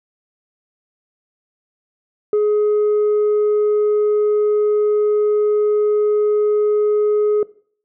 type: tone with tanh clipping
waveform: sine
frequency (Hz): 420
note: G#4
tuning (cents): +19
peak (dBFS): -13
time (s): 2.33-7.43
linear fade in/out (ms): 2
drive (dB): 1
effects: noise-tail reverb RT60 0.5 s tail -20 dB re dry